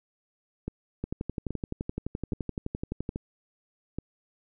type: two click trains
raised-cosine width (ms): 3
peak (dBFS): -19 / -18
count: 5 / 25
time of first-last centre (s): 0.68-3.986 / 1.04-3.091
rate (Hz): 1.21 / 11.7
effects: none